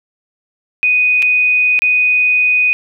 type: tone with dropouts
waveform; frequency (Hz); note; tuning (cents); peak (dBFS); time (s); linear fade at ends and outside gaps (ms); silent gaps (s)
sine; 2489; D#7; 0; -9; 0.83-2.73; 0; 1.222-1.226 / 1.791-1.82
effects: none